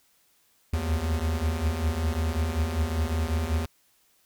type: tone cluster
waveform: square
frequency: 72 / 76.3 / 81.6 Hz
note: D2 / D#2 / E2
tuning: -34 / -33 / -17 cents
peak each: -36 / -31 / -27 dBFS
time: 0.73-3.66 s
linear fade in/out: 5 ms
effects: white hiss -65 dBFS RMS until 4.25 s